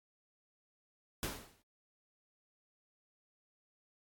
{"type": "noise with exponential decay", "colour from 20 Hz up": "pink", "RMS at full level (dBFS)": -35, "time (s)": [1.23, 1.62], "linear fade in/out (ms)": 1, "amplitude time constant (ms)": 83, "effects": ["AAC 64 kbps"]}